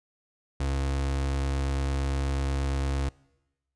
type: tone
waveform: 35% pulse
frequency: 68.5 Hz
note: C#2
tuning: 20 cents flat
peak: -24 dBFS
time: 0.6-3.09 s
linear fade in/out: 5 ms
effects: noise-tail reverb RT60 1.0 s tail -23 dB re dry + resampled to 22050 Hz